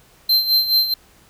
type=tone with tremolo; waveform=square; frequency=4122 Hz; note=C8; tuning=27 cents flat; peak=-12 dBFS; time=0.29-0.94 s; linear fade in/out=5 ms; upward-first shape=sine; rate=4.7 Hz; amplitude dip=70%; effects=pink hiss -52 dBFS RMS until 1.29 s